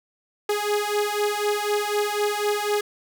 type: beating tone pair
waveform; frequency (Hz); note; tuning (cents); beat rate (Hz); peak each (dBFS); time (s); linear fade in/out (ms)
sawtooth; 413.5 / 417.5; G#4 / G#4; -8 / +9; 4; -21; 0.49-2.81; 5
effects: none